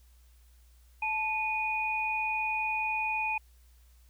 sine tone pair together, 874.7 / 2469 Hz, A5 / D#7, -10 / -14 cents, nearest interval octave + tritone, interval 1796 cents, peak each -32 / -30 dBFS, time 1.02-3.38 s, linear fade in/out 5 ms, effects added 60 Hz sine -56 dBFS peak until 4.09 s + white hiss -68 dBFS RMS until 4.09 s

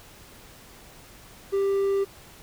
triangle tone, 394.1 Hz, G4, 9 cents sharp, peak -19 dBFS, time 1.52-2.05 s, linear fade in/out 20 ms, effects pink hiss -49 dBFS RMS until 2.42 s

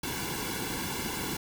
pink noise with comb filter, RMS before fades -34 dBFS, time 0.03-1.37 s, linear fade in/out 5 ms, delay 1.6 ms, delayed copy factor -0.85, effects none

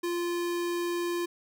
square tone, 347.1 Hz, F4, 11 cents flat, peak -29 dBFS, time 0.03-1.26 s, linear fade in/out 10 ms, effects none

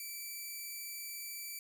5% pulse tone, 2322 Hz, D7, 20 cents flat, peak -32 dBFS, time 0-1.59 s, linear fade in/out 2 ms, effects none

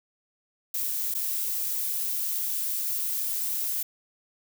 violet noise with dropouts, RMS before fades -29 dBFS, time 0.74-3.83 s, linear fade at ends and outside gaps 5 ms, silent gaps 1.141-1.148 s, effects none

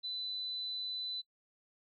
sine tone, 4001 Hz, B7, 22 cents sharp, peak -36 dBFS, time 0.03-1.22 s, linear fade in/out 20 ms, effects noise-tail reverb RT60 0.1 s tail -24 dB re dry + MP3 32 kbps

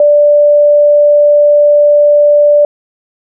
sine tone, 587.3 Hz, D5, in tune, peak -3 dBFS, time 0-2.65 s, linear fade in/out 2 ms, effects none

